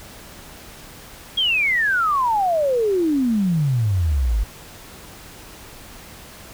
sine exponential sweep, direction down, 3322 to 48.42 Hz, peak -16 dBFS, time 1.37-4.44 s, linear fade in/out 10 ms, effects pink hiss -41 dBFS RMS until 6.53 s

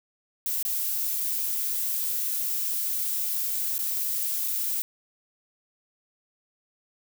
violet noise with dropouts, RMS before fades -28 dBFS, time 0.46-4.82 s, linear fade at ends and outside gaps 0 ms, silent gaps 0.627-0.651 / 3.781-3.791 / 4.478-4.482 s, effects none

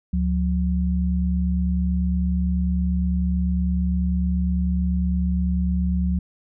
sine tone pair together, 71.7 / 180.67 Hz, D2 / F#3, -41 / -41 cents, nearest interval octave + major third, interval 1600 cents, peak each -21 / -22 dBFS, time 0.13-6.19 s, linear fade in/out 5 ms, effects none

